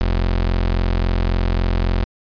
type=tone; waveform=30% pulse; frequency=43.65 Hz; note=F1; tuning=in tune; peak=-13 dBFS; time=0.01-2.04 s; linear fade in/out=0 ms; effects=resampled to 11025 Hz